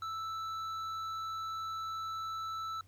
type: tone with hard clipping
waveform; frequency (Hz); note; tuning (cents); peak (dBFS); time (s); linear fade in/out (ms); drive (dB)
sine; 1318.5; E6; 0; -38; 0.02-2.81; 2; 7
effects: added 95 Hz sine -59 dBFS peak until 2.87 s + pink hiss -69 dBFS RMS until 2.87 s